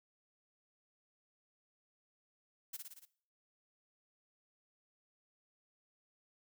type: noise with echo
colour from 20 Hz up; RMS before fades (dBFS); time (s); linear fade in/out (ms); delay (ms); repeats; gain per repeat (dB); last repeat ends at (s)
blue; -43; 2.73-2.77; 10; 57; 5; -3; 3.055
effects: noise-tail reverb RT60 0.5 s tail -18 dB re dry